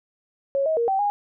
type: tone with pitch steps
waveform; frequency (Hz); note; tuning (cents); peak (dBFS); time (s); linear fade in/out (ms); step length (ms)
sine; 551 / 635 / 468.4 / 773 / 820; C#5 / D#5 / A#4 / G5 / G#5; -11 / +35 / +8 / -24 / -22; -19; 0.55-1.1; 0; 110
effects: none

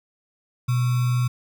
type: tone with sample-and-hold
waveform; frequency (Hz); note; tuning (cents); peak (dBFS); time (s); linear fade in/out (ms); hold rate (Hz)
sine; 123.47; B2; 0; -18; 0.68-1.28; 10; 1225
effects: none

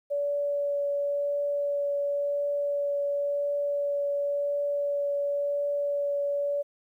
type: tone with vibrato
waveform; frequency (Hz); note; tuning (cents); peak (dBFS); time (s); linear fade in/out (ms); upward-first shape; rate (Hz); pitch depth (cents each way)
sine; 572; D5; -46; -25; 0.1-6.63; 20; triangle; 0.94; 9
effects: 11-bit

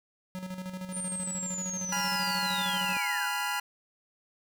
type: tone with tremolo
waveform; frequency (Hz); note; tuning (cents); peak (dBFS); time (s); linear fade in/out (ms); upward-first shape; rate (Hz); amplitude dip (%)
square; 185; F#3; 0; -35; 0.35-2.97; 0; square; 13; 55
type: linear sweep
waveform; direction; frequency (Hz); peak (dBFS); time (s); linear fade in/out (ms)
sine; down; 9220 to 1330; -33; 0.91-3.3; 50
type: chord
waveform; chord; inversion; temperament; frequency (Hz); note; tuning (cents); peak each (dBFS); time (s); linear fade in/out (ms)
25% pulse; F diminished; first; equal; 830.6 / 987.8 / 1396.9; Ab5 / Cb6 / F6; 0 / 0 / 0; -30; 1.92-3.6; 5
effects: none

